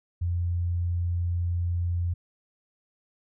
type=tone; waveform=sine; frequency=87 Hz; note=F2; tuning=6 cents flat; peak=-24 dBFS; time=0.21-2.14 s; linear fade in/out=10 ms; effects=none